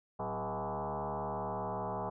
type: tone with frequency modulation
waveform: sine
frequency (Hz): 111.6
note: A2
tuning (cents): +25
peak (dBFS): -34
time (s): 0.19-2.1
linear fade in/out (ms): 10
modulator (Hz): 149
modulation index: 6.6
effects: none